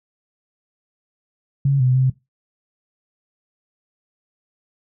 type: tone with pitch steps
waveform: sine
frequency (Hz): 138.6 / 127.4 / 130.5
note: C#3 / C3 / C3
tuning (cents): 0 / -46 / -4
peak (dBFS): -13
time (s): 1.65-2.1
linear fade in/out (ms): 5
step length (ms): 150
effects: noise-tail reverb RT60 0.2 s tail -19 dB re dry